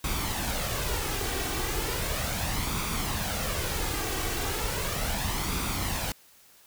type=noise with flanger; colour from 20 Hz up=pink; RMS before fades=-30 dBFS; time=0.04-6.12 s; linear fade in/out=2 ms; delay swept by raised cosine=0.84 to 2.64 ms; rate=0.36 Hz; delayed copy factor=+0.5; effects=white hiss -57 dBFS RMS until 6.66 s